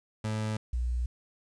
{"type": "tone pair in turn", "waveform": ["30% pulse", "sine"], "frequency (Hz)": [108.4, 60.57], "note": ["A2", "B1"], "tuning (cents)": [-25, -33], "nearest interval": "minor seventh", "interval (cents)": 1008, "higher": "first", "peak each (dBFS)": -27, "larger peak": "neither", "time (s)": [[0.24, 0.57], [0.73, 1.06]], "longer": "neither", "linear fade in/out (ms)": 5, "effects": ["resampled to 22050 Hz", "10-bit"]}